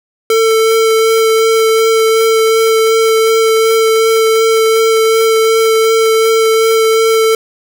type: tone with vibrato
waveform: square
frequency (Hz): 446.3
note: A4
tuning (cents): +25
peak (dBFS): -8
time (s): 0.3-7.35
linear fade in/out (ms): 2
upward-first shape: sine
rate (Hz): 2.7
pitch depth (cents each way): 10
effects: none